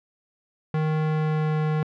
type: tone with pitch glide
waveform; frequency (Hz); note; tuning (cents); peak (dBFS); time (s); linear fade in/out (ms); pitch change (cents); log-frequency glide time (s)
square; 155.56 to 154.4; D#3 to D#3; 0 to -13; -22; 0.74-1.83; 2; -13; 1-1.6
effects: low-pass 2000 Hz 12 dB/octave